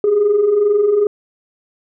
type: tone pair together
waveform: sine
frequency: 392.7 / 415 Hz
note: G4 / G#4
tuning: +3 / -1 cents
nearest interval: minor second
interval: 96 cents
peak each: -18 / -10 dBFS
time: 0.04-1.07 s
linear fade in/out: 2 ms
effects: tanh soft clip ceiling -7 dBFS